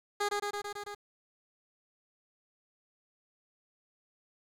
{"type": "tone with echo", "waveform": "15% pulse", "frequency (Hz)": 410, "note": "G#4", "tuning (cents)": -22, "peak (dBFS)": -22, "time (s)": [0.2, 0.29], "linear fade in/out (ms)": 10, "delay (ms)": 110, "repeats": 6, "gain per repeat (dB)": -2, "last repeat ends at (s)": 0.95, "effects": ["low-pass 10000 Hz 12 dB/octave", "9-bit"]}